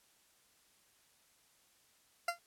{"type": "tone with exponential decay", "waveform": "20% pulse", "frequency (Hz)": 689, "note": "F5", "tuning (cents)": -24, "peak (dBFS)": -24, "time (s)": [2.28, 2.39], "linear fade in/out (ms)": 5, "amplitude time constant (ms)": 23, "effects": ["white hiss -69 dBFS RMS until 2.46 s", "low-pass 12000 Hz 12 dB/octave"]}